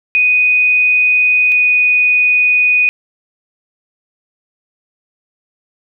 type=tone pair in turn; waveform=sine; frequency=2489 / 2480 Hz; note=D#7 / D#7; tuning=0 / -6 cents; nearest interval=unison; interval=6 cents; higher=first; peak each=-8 / -8 dBFS; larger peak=neither; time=0.15-1.52 / 1.52-2.89 s; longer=neither; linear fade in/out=0 ms; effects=none